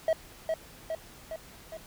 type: tone with echo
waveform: triangle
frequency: 643 Hz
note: E5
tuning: 43 cents flat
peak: -20 dBFS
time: 0.08-0.13 s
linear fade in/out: 2 ms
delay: 410 ms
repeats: 4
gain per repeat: -4 dB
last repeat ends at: 1.77 s
effects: pink hiss -51 dBFS RMS until 1.86 s